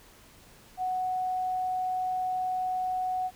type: tone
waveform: sine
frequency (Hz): 740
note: F#5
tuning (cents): 0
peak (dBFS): -27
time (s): 0.77-3.31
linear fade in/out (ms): 50
effects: pink hiss -55 dBFS RMS until 3.35 s